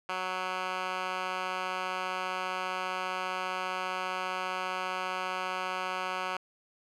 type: tone with band-pass filter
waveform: 10% pulse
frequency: 185 Hz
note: F#3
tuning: in tune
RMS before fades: -34 dBFS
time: 0.09-6.37 s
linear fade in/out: 2 ms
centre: 1700 Hz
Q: 1.4
effects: none